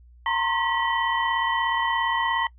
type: tone cluster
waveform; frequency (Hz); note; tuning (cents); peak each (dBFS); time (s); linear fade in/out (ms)
sine; 919 / 1038 / 1075 / 1936 / 3066; A#5 / C6 / C6 / B6 / G7; -25 / -14 / +47 / -35 / -39; -25 / -32 / -29 / -27 / -33; 0.26-2.47; 2
effects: noise-tail reverb RT60 0.1 s tail -22 dB re dry + added 60 Hz sine -48 dBFS peak until 2.58 s